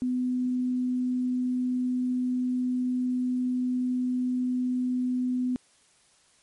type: tone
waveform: sine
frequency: 251.1 Hz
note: B3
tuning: 29 cents sharp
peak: -24 dBFS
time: 0.02-5.56 s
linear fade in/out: 0 ms
effects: white hiss -62 dBFS RMS until 6.42 s + MP3 48 kbps